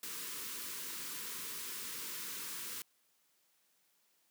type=band-stop noise; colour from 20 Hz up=white; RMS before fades=-43 dBFS; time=0.03-2.82 s; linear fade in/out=2 ms; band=520 to 920 Hz; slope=96 dB/octave; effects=white hiss -74 dBFS RMS until 4.3 s + high-pass 150 Hz 12 dB/octave